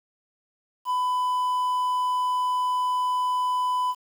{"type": "tone with quantisation", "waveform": "triangle", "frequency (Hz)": 1000, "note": "B5", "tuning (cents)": 21, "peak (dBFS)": -20, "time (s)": [0.85, 3.95], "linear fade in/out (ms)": 50, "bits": 8, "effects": []}